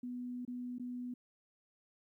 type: tone with dropouts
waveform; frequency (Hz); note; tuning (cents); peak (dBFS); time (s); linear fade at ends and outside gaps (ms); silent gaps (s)
sine; 246.9; B3; 0; -39; 0.03-1.14; 5; 0.451-0.477 / 0.784-0.796
effects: 13-bit